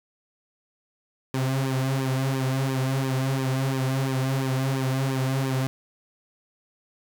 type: tone with flanger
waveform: sawtooth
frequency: 132.8 Hz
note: C3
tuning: 26 cents sharp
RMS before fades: -25 dBFS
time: 1.34-5.67 s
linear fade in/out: 0 ms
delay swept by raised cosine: 1.4 to 5.4 ms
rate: 2.9 Hz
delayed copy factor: -0.8
effects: none